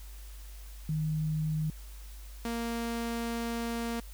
sine / sawtooth tone pair in turn, 155.3 / 232.7 Hz, D#3 / A#3, -3 / -3 cents, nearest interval perfect fifth, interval 700 cents, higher second, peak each -28 dBFS, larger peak neither, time 0.89-1.7 / 2.45-4 s, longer second, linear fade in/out 2 ms, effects added 50 Hz sine -43 dBFS peak until 4.13 s + white hiss -55 dBFS RMS until 4.13 s

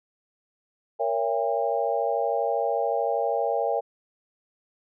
sine chord, A# diminished seventh, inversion none, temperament just, 466.2 / 559.4 / 671.3 / 805.5 Hz, A#4 / C#5 / E5 / G5, 0 / +16 / +31 / +47 cents, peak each -28 dBFS, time 0.99-3.81 s, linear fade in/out 20 ms, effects none

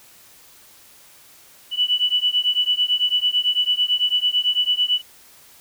sine beating tone pair, 2960 / 2969 Hz, F#7 / F#7, 0 / +5 cents, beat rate 9 Hz, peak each -20 dBFS, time 1.71-5.02 s, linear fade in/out 50 ms, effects white hiss -49 dBFS RMS until 5.6 s

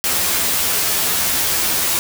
white noise with comb filter, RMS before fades -18 dBFS, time 0.04-1.99 s, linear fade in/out 0 ms, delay 12 ms, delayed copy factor +0.85, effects none

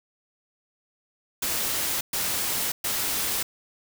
white noise bursts, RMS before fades -27 dBFS, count 3, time 1.42-3.43 s, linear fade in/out 5 ms, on 590 ms, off 120 ms, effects none

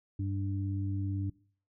harmonic tone, 98 Hz, G2, in tune, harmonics 1 / 2 / 3, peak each -31 / -45 / -38 dBFS, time 0.19-1.3 s, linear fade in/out 5 ms, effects noise-tail reverb RT60 0.5 s tail -22 dB re dry

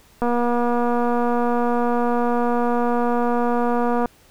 click train, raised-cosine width 1 ms, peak -9 dBFS, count 922, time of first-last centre 0.22-4.058 s, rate 240 Hz, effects pink hiss -53 dBFS RMS until 4.3 s

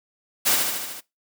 white noise with echo, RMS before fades -19 dBFS, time 0.45-0.56 s, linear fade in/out 20 ms, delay 75 ms, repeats 6, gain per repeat -3 dB, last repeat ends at 1.01 s, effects noise-tail reverb RT60 0.2 s tail -21 dB re dry + high-pass 150 Hz 12 dB/octave

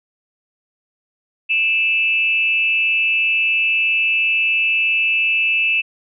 sine tone with frequency modulation, 2637 Hz, E7, in tune, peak -14 dBFS, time 1.49-5.82 s, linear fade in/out 20 ms, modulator 234 Hz, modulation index 0.44, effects none

